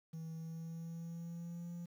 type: tone with pitch glide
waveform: triangle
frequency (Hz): 161.9 to 172.52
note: E3 to F3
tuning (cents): -31 to -21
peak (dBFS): -40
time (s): 0.13-1.86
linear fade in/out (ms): 10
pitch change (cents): +110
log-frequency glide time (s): 0.35-1.73
effects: tanh soft clip ceiling -36 dBFS + 11-bit